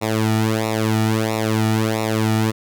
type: tone with flanger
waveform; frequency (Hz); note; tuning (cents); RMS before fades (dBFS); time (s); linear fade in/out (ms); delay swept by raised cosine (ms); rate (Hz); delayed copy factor
sawtooth; 110; A2; 0; -19; 0.01-2.52; 20; 0.63 to 1.93; 1.5; -0.85
effects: none